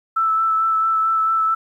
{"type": "tone with vibrato", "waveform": "sine", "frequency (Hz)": 1318.5, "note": "E6", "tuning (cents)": 0, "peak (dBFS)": -15, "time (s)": [0.16, 1.55], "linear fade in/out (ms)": 10, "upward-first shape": "sine", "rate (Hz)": 4.5, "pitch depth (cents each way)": 14, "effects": ["9-bit"]}